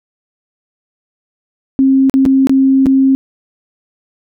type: tone with dropouts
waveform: sine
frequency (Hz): 267.6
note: C4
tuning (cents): +39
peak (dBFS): -6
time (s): 1.79-3.15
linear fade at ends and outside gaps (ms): 0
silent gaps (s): 2.097-2.14 / 2.253-2.261 / 2.471-2.495 / 2.859-2.866
effects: none